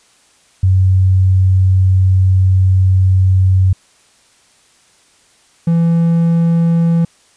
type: tone pair in turn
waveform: sine / triangle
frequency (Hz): 94 / 167.49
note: F#2 / E3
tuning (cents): +28 / +28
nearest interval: minor seventh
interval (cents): 1000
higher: second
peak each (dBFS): -7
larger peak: neither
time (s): 0.63-3.73 / 5.67-7.05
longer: first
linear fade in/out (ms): 5
effects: white hiss -51 dBFS RMS until 7.36 s + resampled to 22050 Hz